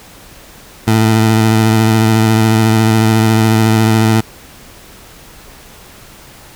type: tone with vibrato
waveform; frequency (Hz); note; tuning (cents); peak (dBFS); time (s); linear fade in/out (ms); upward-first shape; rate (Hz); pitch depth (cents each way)
20% pulse; 110.7; A2; +11; -3; 0.87-4.21; 10; sine; 14; 27
effects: pink hiss -38 dBFS RMS until 6.55 s